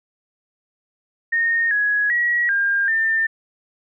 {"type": "tone with pitch steps", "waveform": "sine", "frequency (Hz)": [1843, 1672, 1915, 1606, 1796], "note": ["A#6", "G#6", "A#6", "G6", "A6"], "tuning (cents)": [-20, 11, 46, 41, 35], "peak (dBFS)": -16, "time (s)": [1.32, 3.27], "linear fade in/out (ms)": 10, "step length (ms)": 390, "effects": []}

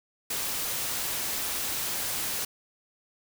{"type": "noise", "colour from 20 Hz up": "white", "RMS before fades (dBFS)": -31, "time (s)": [0.3, 2.45], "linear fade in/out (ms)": 5, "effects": []}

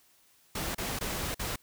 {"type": "noise with dropouts", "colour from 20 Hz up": "pink", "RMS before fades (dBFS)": -34, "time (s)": [0.55, 1.56], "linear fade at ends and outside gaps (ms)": 5, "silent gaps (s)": [[0.748, 0.781], [0.99, 1.009], [1.345, 1.393]], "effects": ["white hiss -64 dBFS RMS until 1.62 s"]}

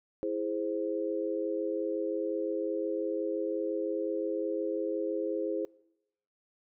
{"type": "chord", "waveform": "sine", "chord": "E augmented", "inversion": "none", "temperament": "equal", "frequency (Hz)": [329.6, 415.3, 523.3], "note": ["E4", "G#4", "B#4"], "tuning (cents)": [0, 0, 0], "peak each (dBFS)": -34, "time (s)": [0.23, 5.65], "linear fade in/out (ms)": 0, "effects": ["noise-tail reverb RT60 0.9 s tail -25 dB re dry"]}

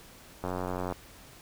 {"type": "click train", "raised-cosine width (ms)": 1, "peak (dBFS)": -19, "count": 45, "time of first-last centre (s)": [0.44, 0.924], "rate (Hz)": 91, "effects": ["pink hiss -52 dBFS RMS until 1.41 s"]}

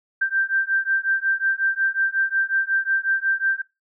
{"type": "beating tone pair", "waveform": "sine", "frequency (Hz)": [1568, 1573.5], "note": ["G6", "G6"], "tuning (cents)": [0, 6], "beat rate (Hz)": 5.5, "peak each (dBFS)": -22, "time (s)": [0.21, 3.62], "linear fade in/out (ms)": 10, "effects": ["noise-tail reverb RT60 0.2 s tail -17 dB re dry"]}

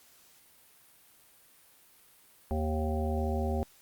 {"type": "harmonic tone", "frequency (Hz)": 77.78, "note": "D#2", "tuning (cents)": 0, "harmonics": [1, 3, 5, 7, 9, 10], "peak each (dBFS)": [-30, -35, -37, -38, -40, -40], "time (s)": [2.51, 3.63], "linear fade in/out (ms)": 0, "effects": ["white hiss -60 dBFS RMS until 3.81 s", "Opus 48 kbps"]}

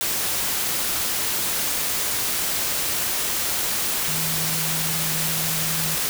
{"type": "tone in noise", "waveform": "sine", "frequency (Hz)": 160, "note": "D#3", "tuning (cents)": 49, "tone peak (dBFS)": -30, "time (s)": [4.08, 5.95], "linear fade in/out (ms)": 0, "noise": "white", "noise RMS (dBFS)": -24, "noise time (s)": [0.01, 6.09], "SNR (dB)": -9, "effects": []}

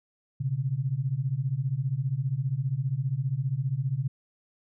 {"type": "beating tone pair", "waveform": "sine", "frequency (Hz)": [124.7, 139.7], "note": ["B2", "C#3"], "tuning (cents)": [17, 14], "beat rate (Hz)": 15, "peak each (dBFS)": [-29, -28], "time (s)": [0.4, 4.08], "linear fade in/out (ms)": 10, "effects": []}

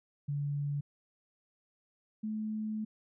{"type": "tone pair in turn", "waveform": "sine", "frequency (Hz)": [143.7, 215.9], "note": ["D3", "A3"], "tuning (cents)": [-37, -33], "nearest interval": "perfect fifth", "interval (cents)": 704, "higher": "second", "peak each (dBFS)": [-31, -33], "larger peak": "first", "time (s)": [[0.28, 0.81], [2.23, 2.85]], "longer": "second", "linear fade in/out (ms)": 10, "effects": []}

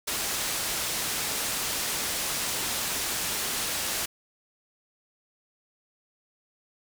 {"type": "low-pass noise", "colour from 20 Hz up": "white", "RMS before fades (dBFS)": -30, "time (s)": [0.07, 4.06], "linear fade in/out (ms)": 10, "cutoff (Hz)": 11000, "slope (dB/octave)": 12, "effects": []}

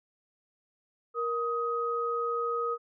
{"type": "tone pair together", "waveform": "sine", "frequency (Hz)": [469.5, 1257], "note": ["A#4", "D#6"], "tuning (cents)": [12, 17], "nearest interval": "octave + perfect fourth", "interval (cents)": 1705, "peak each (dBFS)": [-31, -30], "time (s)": [1.14, 2.78], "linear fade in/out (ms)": 50, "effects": []}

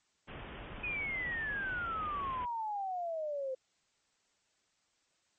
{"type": "low-pass noise", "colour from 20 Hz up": "pink", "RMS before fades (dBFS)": -46, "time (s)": [0.27, 2.46], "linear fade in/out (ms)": 20, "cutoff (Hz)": 3300, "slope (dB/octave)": 96}
{"type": "exponential sweep", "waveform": "sine", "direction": "down", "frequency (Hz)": [2515, 513], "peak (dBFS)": -34, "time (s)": [0.83, 3.55], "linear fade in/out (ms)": 10}
{"effects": ["white hiss -75 dBFS RMS until 5.38 s", "MP3 32 kbps"]}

